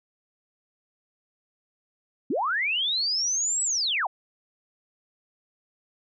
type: linear two-way sweep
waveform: sine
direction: up then down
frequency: 209.6 to 7902 to 638 Hz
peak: -23 dBFS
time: 2.3-4.07 s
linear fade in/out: 5 ms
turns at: 3.63 s
effects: none